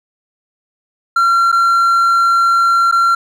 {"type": "tone with dropouts", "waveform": "triangle", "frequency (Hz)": 1369, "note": "F6", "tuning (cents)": -35, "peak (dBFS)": -7, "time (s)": [1.16, 3.15], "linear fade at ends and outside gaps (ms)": 5, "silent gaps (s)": [[1.518, 1.525], [2.914, 2.923]], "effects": []}